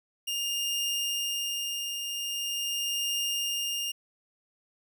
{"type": "tone with tremolo", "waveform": "sawtooth", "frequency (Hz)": 2819, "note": "F7", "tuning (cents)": 16, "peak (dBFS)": -24, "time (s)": [0.27, 3.92], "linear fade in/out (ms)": 10, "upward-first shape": "triangle", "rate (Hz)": 0.43, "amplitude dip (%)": 45, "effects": []}